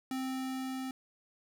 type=tone with level ramp; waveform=square; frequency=261.6 Hz; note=C4; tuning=in tune; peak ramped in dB=-34 to -37 dBFS; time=0.11-0.91 s; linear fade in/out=2 ms; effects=none